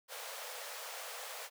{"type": "high-pass noise", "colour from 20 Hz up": "pink", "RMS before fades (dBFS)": -45, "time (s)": [0.08, 1.5], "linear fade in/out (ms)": 50, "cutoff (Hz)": 460, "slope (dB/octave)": 96, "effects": []}